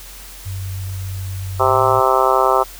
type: tone with pitch glide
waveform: sine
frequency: 94.8 to 107.65 Hz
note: F#2 to A2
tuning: +43 to -37 cents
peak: -23 dBFS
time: 0.45-2.01 s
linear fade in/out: 20 ms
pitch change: +220 cents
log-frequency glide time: 1.65-1.79 s
type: harmonic tone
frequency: 130.81 Hz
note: C3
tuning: in tune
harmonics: 3 / 4 / 5 / 6 / 7 / 8 / 9 / 10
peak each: -20 / -20 / -20 / -20 / -20 / -20 / -20 / -20 dBFS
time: 1.59-2.64 s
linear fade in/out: 20 ms
effects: added 44 Hz sine -38 dBFS peak until 2.79 s + white hiss -38 dBFS RMS until 2.79 s